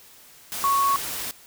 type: tone in noise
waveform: sine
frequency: 1108.7 Hz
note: C#6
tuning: in tune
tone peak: -18 dBFS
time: 0.64-0.96 s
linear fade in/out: 0 ms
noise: white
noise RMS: -31 dBFS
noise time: 0.52-1.31 s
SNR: +10 dB
effects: white hiss -50 dBFS RMS until 1.46 s